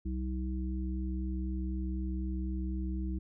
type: harmonic tone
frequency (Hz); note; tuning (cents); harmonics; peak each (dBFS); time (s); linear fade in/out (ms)
64; C2; -38; 1 / 3 / 5; -33 / -39 / -41; 0.05-3.19; 10
effects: none